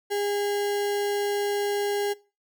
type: tone with sample-and-hold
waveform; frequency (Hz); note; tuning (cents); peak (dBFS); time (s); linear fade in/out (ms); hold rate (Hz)
sine; 407.4; G#4; -33; -24; 0.1-2.14; 20; 1225
effects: noise-tail reverb RT60 0.3 s tail -20 dB re dry